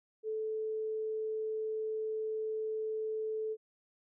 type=tone; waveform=sine; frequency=436.4 Hz; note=A4; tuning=14 cents flat; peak=-33 dBFS; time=0.23-3.57 s; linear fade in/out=50 ms; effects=none